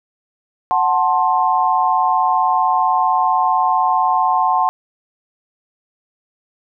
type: chord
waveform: sine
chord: F# diminished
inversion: none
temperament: equal with one note detuned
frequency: 740 / 880 / 1055.6 Hz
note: F#5 / A5 / C6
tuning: 0 / 0 / +15 cents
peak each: -17 dBFS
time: 0.71-4.69 s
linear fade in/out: 0 ms
effects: none